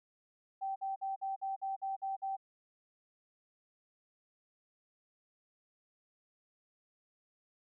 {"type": "tone bursts", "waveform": "sine", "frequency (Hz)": 776, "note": "G5", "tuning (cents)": -18, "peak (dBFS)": -34, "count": 9, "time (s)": [0.61, 2.368], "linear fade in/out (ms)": 20, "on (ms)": 150, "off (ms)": 51, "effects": []}